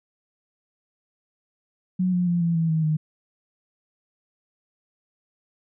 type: tone with pitch steps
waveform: sine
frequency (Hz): 183.5 / 178.38 / 173.4 / 168.56 / 163.86 / 159.29 / 154.84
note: F#3 / F3 / F3 / E3 / E3 / D#3 / D#3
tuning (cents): -14 / +37 / -12 / +39 / -10 / +41 / -8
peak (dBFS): -19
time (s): 1.99-2.97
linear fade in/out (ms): 10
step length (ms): 140
effects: none